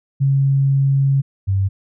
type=tone pair in turn; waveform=sine; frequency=137.2 / 97.02 Hz; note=C#3 / G2; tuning=-17 / -17 cents; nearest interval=tritone; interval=600 cents; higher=first; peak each=-12 / -14 dBFS; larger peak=first; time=0.2-1.22 / 1.47-1.69 s; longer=first; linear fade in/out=20 ms; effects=none